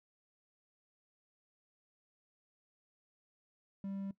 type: tone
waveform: triangle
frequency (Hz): 196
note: G3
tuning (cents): 0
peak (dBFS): -36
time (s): 3.84-4.11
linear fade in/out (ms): 2
effects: noise-tail reverb RT60 0.1 s tail -18 dB re dry